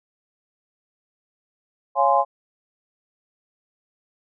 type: chord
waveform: sine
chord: Db major seventh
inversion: none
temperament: just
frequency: 554.4 / 693 / 831.5 / 1039.4 Hz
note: Db5 / F5 / Ab5 / C6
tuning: 0 / -14 / +2 / -12 cents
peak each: -22 / -21 / -19 / -20 dBFS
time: 1.95-2.25 s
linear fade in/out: 50 ms
effects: none